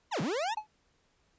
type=linear two-way sweep; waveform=40% pulse; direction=down then up; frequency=1057 to 130.81 to 962 Hz; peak=-29 dBFS; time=0.11-0.55 s; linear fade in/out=20 ms; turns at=0.21 s
type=tone with exponential decay; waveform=triangle; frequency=856 Hz; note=A5; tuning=48 cents flat; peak=-26 dBFS; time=0.57-0.67 s; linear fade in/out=5 ms; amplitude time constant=21 ms
effects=pink hiss -71 dBFS RMS until 1.38 s + resampled to 16000 Hz